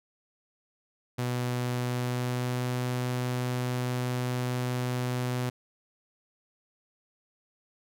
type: tone with pitch glide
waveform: sawtooth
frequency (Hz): 123.47 to 124.83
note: B2 to B2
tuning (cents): 0 to +19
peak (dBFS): -24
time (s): 1.18-5.5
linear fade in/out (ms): 10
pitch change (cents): +19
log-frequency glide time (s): 1.78-2.75
effects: none